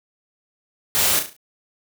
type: noise with echo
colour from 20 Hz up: white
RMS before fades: -19 dBFS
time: 0.95-1.19 s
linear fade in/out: 0 ms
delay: 35 ms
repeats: 5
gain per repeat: -7 dB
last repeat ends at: 1.365 s
effects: none